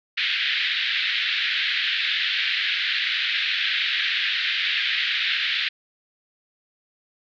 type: band-pass noise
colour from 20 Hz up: white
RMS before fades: -24 dBFS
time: 0.17-5.69 s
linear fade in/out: 10 ms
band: 1600 to 3900 Hz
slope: 48 dB/octave
effects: none